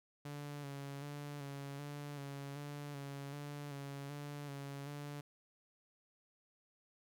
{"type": "tone with vibrato", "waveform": "sawtooth", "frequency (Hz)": 142.5, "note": "C#3", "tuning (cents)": 48, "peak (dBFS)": -40, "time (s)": [0.25, 5.21], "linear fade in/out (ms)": 5, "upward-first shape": "square", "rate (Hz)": 1.3, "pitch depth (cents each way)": 31, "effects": []}